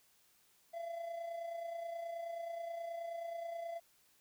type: tone with amplitude modulation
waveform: triangle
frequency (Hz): 676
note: E5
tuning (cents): +43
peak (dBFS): -36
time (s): 0.73-3.8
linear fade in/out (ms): 20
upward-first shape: sine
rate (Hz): 29.4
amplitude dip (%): 50
effects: white hiss -70 dBFS RMS until 4.2 s